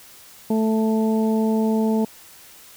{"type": "harmonic tone", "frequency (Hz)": 220, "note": "A3", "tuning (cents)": 0, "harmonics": [1, 2, 3, 4], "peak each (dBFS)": [-18, -24, -31, -31], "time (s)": [0.5, 2.05], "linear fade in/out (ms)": 5, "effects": ["white hiss -46 dBFS RMS until 2.76 s"]}